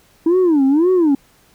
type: tone with vibrato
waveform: sine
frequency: 315.6 Hz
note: D#4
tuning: 25 cents sharp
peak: -8 dBFS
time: 0.26-1.15 s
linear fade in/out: 5 ms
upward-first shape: sine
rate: 1.9 Hz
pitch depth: 290 cents each way
effects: tanh soft clip ceiling -9 dBFS + pink hiss -53 dBFS RMS until 1.54 s